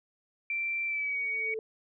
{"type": "tone with pitch glide", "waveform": "sine", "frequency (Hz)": [2349, 2246], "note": ["D7", "C#7"], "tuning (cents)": [0, 22], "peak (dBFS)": -29, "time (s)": [0.5, 1.54], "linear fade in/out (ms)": 2, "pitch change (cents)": -78, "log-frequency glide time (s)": [0.86, 1.19]}
{"type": "tone with exponential growth", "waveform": "sine", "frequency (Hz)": 440, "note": "A4", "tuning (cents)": 0, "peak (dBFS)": -31, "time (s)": [1.03, 1.59], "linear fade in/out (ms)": 1, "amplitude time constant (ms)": 120}
{"effects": []}